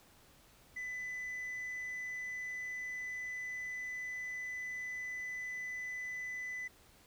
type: tone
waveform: sine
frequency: 2000 Hz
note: B6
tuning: 21 cents sharp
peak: -36 dBFS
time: 0.76-6.68 s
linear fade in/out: 10 ms
effects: tanh soft clip ceiling -38 dBFS + pink hiss -63 dBFS RMS until 7.06 s